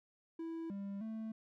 triangle tone with pitch steps, 328.7 / 198.8 / 221.1 Hz, E4 / G3 / A3, -5 / +25 / +9 cents, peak -38 dBFS, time 0.39-1.32 s, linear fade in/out 5 ms, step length 310 ms, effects none

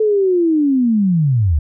sine linear sweep, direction down, 440 to 67.6 Hz, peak -11 dBFS, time 0-1.59 s, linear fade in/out 5 ms, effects none

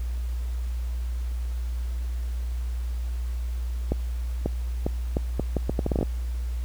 accelerating click train, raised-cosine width 2 ms, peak -11 dBFS, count 14, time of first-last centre 3.92-6.029 s, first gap 540 ms, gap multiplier 0.75, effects added 60 Hz sine -26 dBFS peak until 6.64 s + pink hiss -50 dBFS RMS until 6.64 s

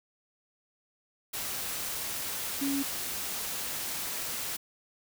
sine tone in noise, 277.2 Hz, C#4, in tune, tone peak -28 dBFS, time 2.61-2.83 s, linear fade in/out 10 ms, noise white, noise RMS -35 dBFS, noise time 1.33-4.57 s, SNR +4 dB, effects none

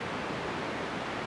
pink band-pass noise, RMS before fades -35 dBFS, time 0-1.26 s, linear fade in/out 10 ms, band 170 to 2400 Hz, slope 12 dB/octave, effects resampled to 24000 Hz

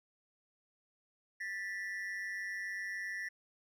triangle ring-modulated tone, 1864.7 Hz, A#6, in tune, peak -33 dBFS, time 1.4-3.29 s, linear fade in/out 10 ms, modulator 96.4 Hz, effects none

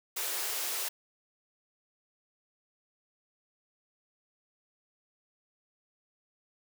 white high-pass noise, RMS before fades -34 dBFS, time 0.16-0.89 s, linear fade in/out 10 ms, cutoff 330 Hz, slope 96 dB/octave, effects none

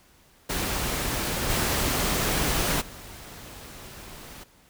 pink noise with level steps, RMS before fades -28 / -25 / -43 dBFS, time 0.49-4.44 s, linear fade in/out 10 ms, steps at 1.48 / 2.8 s, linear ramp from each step 20 ms, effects pink hiss -58 dBFS RMS until 4.69 s

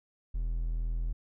triangle tone, 41.2 Hz, E1, in tune, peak -27 dBFS, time 0.34-1.13 s, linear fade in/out 10 ms, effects none

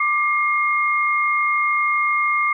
sine tone pair together, 1182.1 / 2135 Hz, D6 / C7, +11 / +34 cents, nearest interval minor seventh, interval 1023 cents, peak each -19 dBFS, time 0-2.53 s, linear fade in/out 5 ms, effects none

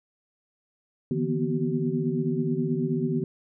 sine tone cluster, 149.5 / 165 / 239.1 / 248.4 / 379.6 Hz, D3 / E3 / A#3 / B3 / F#4, +31 / +2 / +44 / +10 / +44 cents, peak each -30 dBFS, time 1.11-3.24 s, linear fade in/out 2 ms, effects none

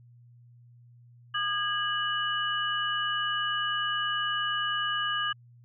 sine tone cluster, 1216 / 1645 / 2945 Hz, D#6 / G#6 / F#7, -40 / -17 / -9 cents, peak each -31 dBFS, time 1.34-5.33 s, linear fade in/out 10 ms, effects added 120 Hz sine -52 dBFS peak until 5.64 s

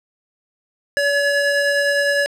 square tone pair together, 570 / 1700.2 Hz, C#5 / G#6, +48 / +40 cents, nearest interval octave + perfect fifth, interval 1892 cents, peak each -19 / -19 dBFS, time 0.97-2.26 s, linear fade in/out 0 ms, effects low-pass 8000 Hz 12 dB/octave

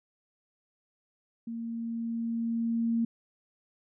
sine tone with level ramp, 230.4 Hz, A#3, 20 cents flat, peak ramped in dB -34 to -24 dBFS, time 1.47-3.05 s, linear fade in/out 5 ms, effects none

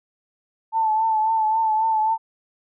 sine tone with vibrato, 880 Hz, A5, in tune, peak -17 dBFS, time 0.72-2.18 s, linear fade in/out 50 ms, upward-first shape triangle, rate 3.7 Hz, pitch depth 45 cents each way, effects none

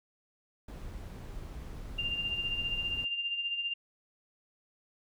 brown noise, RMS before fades -42 dBFS, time 0.68-3.05 s, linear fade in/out 5 ms
sine tone with tremolo, 2794 Hz, F7, in tune, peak -29 dBFS, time 1.98-3.74 s, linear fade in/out 10 ms, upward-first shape sine, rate 15 Hz, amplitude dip 55%
effects none

